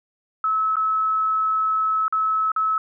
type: tone with dropouts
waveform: sine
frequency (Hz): 1296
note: E6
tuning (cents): -30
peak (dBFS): -18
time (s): 0.44-2.78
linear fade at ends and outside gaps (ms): 2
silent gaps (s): 0.757-0.767 / 2.081-2.125 / 2.518-2.562
effects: none